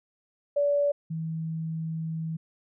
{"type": "tone pair in turn", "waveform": "sine", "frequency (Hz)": [575, 161.35], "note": ["D5", "E3"], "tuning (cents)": [-37, -37], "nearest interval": "octave + minor seventh", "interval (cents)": 2200, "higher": "first", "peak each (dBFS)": [-21, -29], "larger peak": "first", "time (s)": [[0.56, 0.92], [1.1, 2.37]], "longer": "second", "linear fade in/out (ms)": 10, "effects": []}